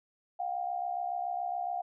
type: tone pair together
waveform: sine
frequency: 712 / 779.1 Hz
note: F5 / G5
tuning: +33 / -11 cents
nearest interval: major second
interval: 156 cents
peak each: -33 / -36 dBFS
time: 0.39-1.82 s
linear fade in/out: 10 ms
effects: none